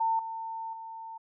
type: tone with level steps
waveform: sine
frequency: 900 Hz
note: A5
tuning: 39 cents sharp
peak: -24 / -34 / -39 dBFS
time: 0-1.18 s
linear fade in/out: 10 ms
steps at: 0.19 / 0.73 s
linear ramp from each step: 2 ms
effects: none